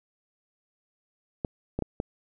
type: clicks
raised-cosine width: 2 ms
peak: -15 dBFS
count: 4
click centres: 1.448 / 1.79 / 1.823 / 2.001 s
effects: none